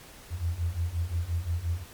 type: beating tone pair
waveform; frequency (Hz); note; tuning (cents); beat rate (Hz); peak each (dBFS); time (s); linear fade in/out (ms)
sine; 81.9 / 87.6; E2 / F2; -11 / +6; 5.7; -31 / -29; 0.3-1.85; 50
effects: pink hiss -49 dBFS RMS until 1.93 s + MP3 96 kbps